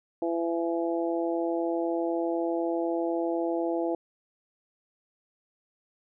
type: harmonic tone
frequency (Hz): 168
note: E3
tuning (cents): +33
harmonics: 2 / 3 / 4 / 5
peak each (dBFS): -28 / -32 / -32 / -38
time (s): 0.22-3.95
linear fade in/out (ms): 2
effects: none